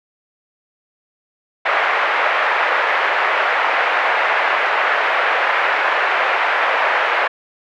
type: band-pass noise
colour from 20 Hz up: white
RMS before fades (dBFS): -17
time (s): 1.65-7.28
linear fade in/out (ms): 10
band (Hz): 530 to 2100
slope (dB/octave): 24
effects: none